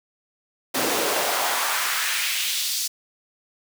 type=noise with high-pass filter sweep; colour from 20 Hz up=pink; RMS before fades=-24 dBFS; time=0.74-2.88 s; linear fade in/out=10 ms; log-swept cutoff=290 to 5100 Hz; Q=1.6; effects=none